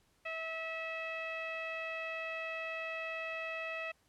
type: tone with low-pass filter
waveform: sawtooth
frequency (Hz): 649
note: E5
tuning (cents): -27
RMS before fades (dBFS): -40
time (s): 0.25-3.92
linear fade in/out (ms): 10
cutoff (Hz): 2400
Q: 9.6
effects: pink hiss -72 dBFS RMS until 4.08 s + low-pass 12000 Hz 12 dB/octave